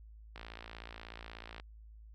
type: click train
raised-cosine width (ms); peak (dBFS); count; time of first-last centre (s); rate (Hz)
0.3; -30; 71; 0.36-1.599; 56.5
effects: added 54 Hz sine -51 dBFS peak until 2.14 s